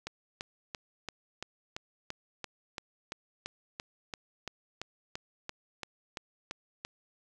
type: click train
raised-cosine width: 0.2 ms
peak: -20 dBFS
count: 21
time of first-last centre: 0.07-6.85 s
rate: 2.95 Hz
effects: none